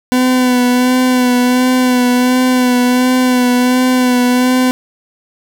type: tone with vibrato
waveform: 40% pulse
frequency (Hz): 250.8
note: B3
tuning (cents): +27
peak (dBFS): -8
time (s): 0.12-4.71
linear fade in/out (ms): 0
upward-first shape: sine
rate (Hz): 1.4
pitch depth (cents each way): 28
effects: 7-bit